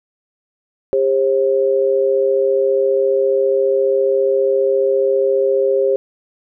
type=tone pair together; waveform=sine; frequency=400.9 / 535.6 Hz; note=G4 / C5; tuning=+39 / +40 cents; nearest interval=perfect fourth; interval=501 cents; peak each=-15 dBFS; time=0.93-5.96 s; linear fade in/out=0 ms; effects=none